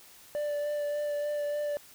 triangle tone with vibrato, 587.3 Hz, D5, in tune, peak -27 dBFS, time 0.35-1.77 s, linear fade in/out 0 ms, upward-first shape sine, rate 3.4 Hz, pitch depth 14 cents each way, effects white hiss -54 dBFS RMS until 1.94 s

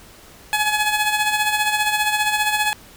15% pulse tone with tremolo, 847 Hz, G#5, 34 cents sharp, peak -9 dBFS, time 0.53-2.73 s, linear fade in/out 0 ms, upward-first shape sine, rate 15 Hz, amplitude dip 55%, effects pink hiss -45 dBFS RMS until 2.96 s

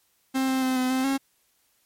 45% pulse tone with pitch steps, 264.2 / 262.4 / 258.9 / 255.1 / 260.4 / 271.5 Hz, C4 / C4 / C4 / C4 / C4 / C#4, +17 / +5 / -18 / -44 / -8 / -36 cents, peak -22 dBFS, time 0.34-1.18 s, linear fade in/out 20 ms, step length 140 ms, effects white hiss -67 dBFS RMS until 1.85 s + MP3 64 kbps

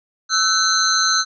sine tone cluster, 1310 / 1511 / 4023 / 4197 / 6250 Hz, E6 / F#6 / B7 / C8 / G8, -11 / +36 / +31 / +5 / -6 cents, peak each -21 dBFS, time 0.29-1.25 s, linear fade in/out 50 ms, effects none

